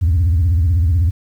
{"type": "tone with vibrato", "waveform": "sine", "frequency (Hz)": 84.3, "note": "E2", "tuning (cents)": 39, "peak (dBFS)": -9, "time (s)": [0.01, 1.11], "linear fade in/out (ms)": 20, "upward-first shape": "sine", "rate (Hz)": 16, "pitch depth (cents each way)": 210, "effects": ["tanh soft clip ceiling -9 dBFS", "8-bit"]}